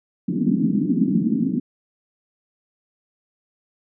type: band-pass noise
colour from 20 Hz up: white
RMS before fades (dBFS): -20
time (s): 0.28-1.6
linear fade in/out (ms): 10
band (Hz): 170 to 280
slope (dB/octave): 48
effects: none